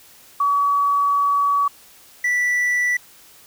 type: tone pair in turn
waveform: sine / triangle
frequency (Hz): 1136 / 1965.1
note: C#6 / B6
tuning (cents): +42 / -9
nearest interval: major sixth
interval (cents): 949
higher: second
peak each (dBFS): -15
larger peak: neither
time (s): 0.4-1.68 / 2.24-2.97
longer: first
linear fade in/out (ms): 5
effects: white hiss -48 dBFS RMS until 3.46 s